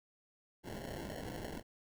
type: noise with sample-and-hold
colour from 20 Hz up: blue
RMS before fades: -44 dBFS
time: 0.63-1.63 s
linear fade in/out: 50 ms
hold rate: 1225 Hz
effects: none